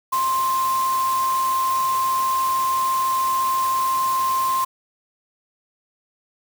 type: tone in noise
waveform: sine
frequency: 1051 Hz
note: C6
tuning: 7 cents sharp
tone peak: -18 dBFS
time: 0.12-4.65 s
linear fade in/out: 10 ms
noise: white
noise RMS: -32 dBFS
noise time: 0.12-4.65 s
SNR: +11 dB
effects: none